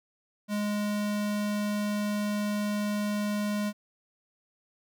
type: tone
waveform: square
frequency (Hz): 207.6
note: G#3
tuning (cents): 0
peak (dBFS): -28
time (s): 0.48-3.73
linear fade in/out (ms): 50
effects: none